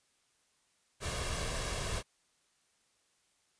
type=noise with comb filter; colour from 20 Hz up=pink; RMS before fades=-36 dBFS; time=1-2.03 s; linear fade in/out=50 ms; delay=1.8 ms; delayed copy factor=+0.55; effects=white hiss -73 dBFS RMS until 3.59 s + resampled to 22050 Hz